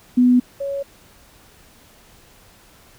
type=tone pair in turn; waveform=sine; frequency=248 / 556.7 Hz; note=B3 / C#5; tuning=+7 / +7 cents; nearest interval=octave + major second; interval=1400 cents; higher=second; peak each=-10 / -22 dBFS; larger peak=first; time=0.17-0.4 / 0.6-0.83 s; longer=neither; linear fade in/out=10 ms; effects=pink hiss -50 dBFS RMS until 2.98 s